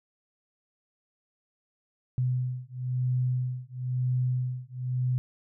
sine beating tone pair, 125.8 / 126.8 Hz, B2 / B2, +32 / +46 cents, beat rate 1 Hz, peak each -29 dBFS, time 2.18-5.18 s, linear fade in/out 0 ms, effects none

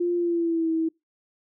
sine tone with pitch glide, 349.2 to 323.9 Hz, F4 to E4, 0 to -30 cents, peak -21 dBFS, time 0-0.89 s, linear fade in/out 10 ms, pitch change -130 cents, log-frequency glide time 0.16-0.7 s, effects noise-tail reverb RT60 0.2 s tail -25 dB re dry

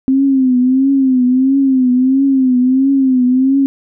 sine tone with vibrato, 261.6 Hz, C4, in tune, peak -8 dBFS, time 0.08-3.66 s, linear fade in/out 0 ms, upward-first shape triangle, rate 1.5 Hz, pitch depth 100 cents each way, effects none

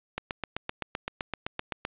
click train, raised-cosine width 0.3 ms, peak -14 dBFS, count 14, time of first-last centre 0.18-1.851 s, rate 7.78 Hz, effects resampled to 8000 Hz + 9-bit

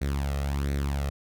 sawtooth tone with flanger, 70.1 Hz, C#2, 20 cents sharp, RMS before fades -28 dBFS, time 0.01-1.1 s, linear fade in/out 10 ms, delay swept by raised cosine 0.49 to 1.59 ms, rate 1.4 Hz, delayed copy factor +0.65, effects none

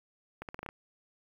accelerating click train, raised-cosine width 0.5 ms, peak -25 dBFS, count 7, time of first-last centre 0.42-0.689 s, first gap 68 ms, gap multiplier 0.83, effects 9-bit

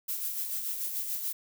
violet noise with tremolo, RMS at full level -32 dBFS, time 0.08-1.33 s, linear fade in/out 10 ms, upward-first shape sine, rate 6.9 Hz, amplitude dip 45%, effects none

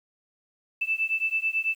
sine beating tone pair, 2637 / 2646.1 Hz, E7 / E7, 0 / +6 cents, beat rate 9.1 Hz, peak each -27 dBFS, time 0.81-1.75 s, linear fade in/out 10 ms, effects 9-bit

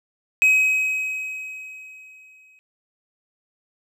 triangle tone with exponential decay, 2538 Hz, D#7, 34 cents sharp, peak -10 dBFS, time 0.42-2.59 s, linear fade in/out 0 ms, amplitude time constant 470 ms, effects none

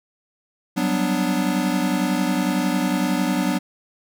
square chord, G major seventh, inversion third, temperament equal, 185 / 196 / 246.9 / 293.7 Hz, F#3 / G3 / B3 / D4, 0 / 0 / 0 / 0 cents, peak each -25 / -28 / -25 / -25 dBFS, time 0.76-3.59 s, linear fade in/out 20 ms, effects none

